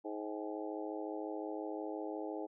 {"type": "harmonic tone with a mistuned harmonic", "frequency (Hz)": 105.7, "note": "G#2", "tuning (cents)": 31, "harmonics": [3, 4, 5, 6, 7, 8], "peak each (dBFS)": [-42, -44, -46, -48, -49, -50], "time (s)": [0.04, 2.47], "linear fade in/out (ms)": 20, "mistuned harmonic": 7, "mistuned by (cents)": 73, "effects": []}